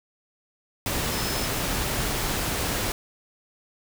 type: tone in noise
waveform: sine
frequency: 5200 Hz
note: E8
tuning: 24 cents flat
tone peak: -35 dBFS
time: 1.12-1.46 s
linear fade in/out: 2 ms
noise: pink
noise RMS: -27 dBFS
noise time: 0.86-2.92 s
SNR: -11 dB
effects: none